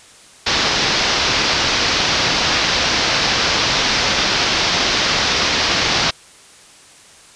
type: low-pass noise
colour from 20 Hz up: white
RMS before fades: -17 dBFS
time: 0.46-6.11 s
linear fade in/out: 10 ms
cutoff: 5600 Hz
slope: 48 dB/octave
effects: white hiss -44 dBFS RMS until 7.35 s + resampled to 22050 Hz